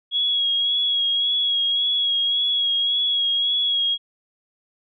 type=tone with vibrato; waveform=sine; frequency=3322 Hz; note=G#7; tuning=in tune; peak=-18 dBFS; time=0.11-3.98 s; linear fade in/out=50 ms; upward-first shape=sine; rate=1.8 Hz; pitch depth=27 cents each way; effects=none